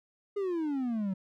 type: exponential sweep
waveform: triangle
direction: down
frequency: 415.3 to 185 Hz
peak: -27 dBFS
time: 0.36-1.14 s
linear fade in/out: 10 ms
effects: none